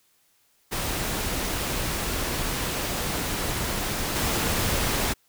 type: noise with level steps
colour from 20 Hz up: pink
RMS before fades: -28 / -25 dBFS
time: 0.71-5.14 s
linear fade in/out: 20 ms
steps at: 4.15 s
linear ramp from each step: 10 ms
effects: white hiss -65 dBFS RMS until 5.28 s